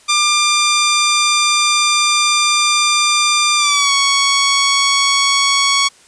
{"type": "tone with pitch glide", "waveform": "10% pulse", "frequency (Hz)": [1194, 1114], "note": ["D6", "C#6"], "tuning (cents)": [28, 8], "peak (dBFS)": -3, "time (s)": [0.08, 5.89], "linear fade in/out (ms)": 20, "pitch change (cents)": -120, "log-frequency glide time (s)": [3.57, 3.92], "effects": ["white hiss -47 dBFS RMS until 6.07 s", "resampled to 22050 Hz"]}